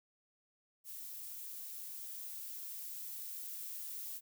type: noise with level ramp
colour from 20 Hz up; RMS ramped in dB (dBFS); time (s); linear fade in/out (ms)
violet; -47 to -44; 0.84-4.21; 50
effects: none